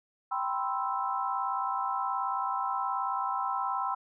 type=chord; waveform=sine; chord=C major seventh; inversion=second; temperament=equal; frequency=784 / 987.8 / 1046.5 / 1318.5 Hz; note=G5 / B5 / C6 / E6; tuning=0 / 0 / 0 / 0 cents; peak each=-34 dBFS; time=0.31-3.95 s; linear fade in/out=10 ms; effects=none